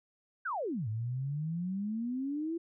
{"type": "exponential two-way sweep", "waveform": "sine", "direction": "down then up", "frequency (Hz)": [1634, 105.8, 341.7], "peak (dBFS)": -32, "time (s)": [0.45, 2.58], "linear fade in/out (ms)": 10, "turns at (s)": 0.88, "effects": []}